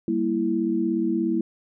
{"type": "chord", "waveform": "sine", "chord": "E diminished", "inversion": "first", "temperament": "equal", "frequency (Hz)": [196, 233.1, 329.6], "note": ["G3", "Bb3", "E4"], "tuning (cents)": [0, 0, 0], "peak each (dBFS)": [-28, -26, -23], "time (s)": [0.08, 1.41], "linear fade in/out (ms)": 2, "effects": []}